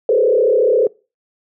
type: tone with frequency modulation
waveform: sine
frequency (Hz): 471.7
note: A#4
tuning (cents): +20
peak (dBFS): -10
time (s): 0.09-0.87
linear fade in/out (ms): 2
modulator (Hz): 34.3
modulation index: 1.8
effects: noise-tail reverb RT60 0.3 s tail -23 dB re dry